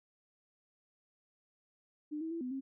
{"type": "tone with pitch steps", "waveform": "sine", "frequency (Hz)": [300.3, 322.9, 333.7, 251.7, 268.4], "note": ["D4", "E4", "E4", "B3", "C4"], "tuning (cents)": [39, -36, 21, 33, 44], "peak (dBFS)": -36, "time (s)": [2.11, 2.61], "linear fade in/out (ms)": 20, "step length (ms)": 100, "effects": []}